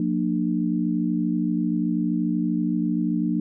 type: tone cluster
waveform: sine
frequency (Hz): 178.6 / 231.4 / 299.4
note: F3 / A#3 / D4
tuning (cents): +39 / -13 / +33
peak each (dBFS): -25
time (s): 0-3.4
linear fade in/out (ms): 2
effects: none